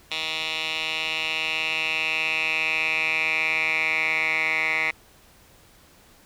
10% pulse tone with band-pass filter sweep, 158.4 Hz, D#3, 31 cents sharp, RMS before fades -25 dBFS, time 0.11-4.91 s, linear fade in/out 5 ms, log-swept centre 3200 to 2100 Hz, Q 6.1, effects pink hiss -54 dBFS RMS until 6.25 s

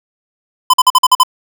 square tone bursts, 1015 Hz, B5, 47 cents sharp, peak -5 dBFS, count 7, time 0.7-1.234 s, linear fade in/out 5 ms, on 36 ms, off 47 ms, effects none

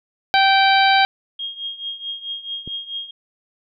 harmonic tone, 778 Hz, G5, 13 cents flat, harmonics 1 / 2 / 3 / 4 / 5 / 6, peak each -14 / -19 / -21 / -23 / -22 / -27 dBFS, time 0.34-1.05 s, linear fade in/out 0 ms
sine tone with tremolo, 3248 Hz, G#7, 39 cents flat, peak -23 dBFS, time 1.39-3.11 s, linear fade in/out 5 ms, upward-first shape triangle, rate 4.6 Hz, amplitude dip 85%
click, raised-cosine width 3 ms, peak -21 dBFS, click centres 2.676 s
effects none

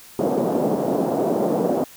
white band-pass noise, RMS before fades -21 dBFS, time 0.19-1.84 s, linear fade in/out 2 ms, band 170 to 630 Hz, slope 24 dB/octave, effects white hiss -45 dBFS RMS until 1.96 s

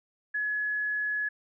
sine tone, 1695 Hz, G#6, 35 cents sharp, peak -27 dBFS, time 0.34-1.29 s, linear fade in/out 10 ms, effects none

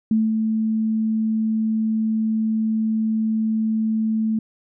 sine tone with ADSR envelope, 220 Hz, A3, in tune, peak -14 dBFS, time 0.11-4.39 s, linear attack 3 ms, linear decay 200 ms, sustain -4 dB, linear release 4 ms, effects none

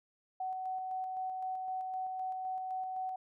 sine tone with tremolo, 750 Hz, F#5, 23 cents sharp, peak -34 dBFS, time 0.4-3.16 s, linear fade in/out 5 ms, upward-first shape square, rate 3.9 Hz, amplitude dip 25%, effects none

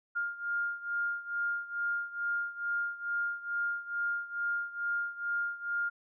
sine beating tone pair, 1407 / 1409.3 Hz, F6 / F6, +12 / +15 cents, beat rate 2.3 Hz, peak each -33 / -36 dBFS, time 0.15-5.9 s, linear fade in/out 20 ms, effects none

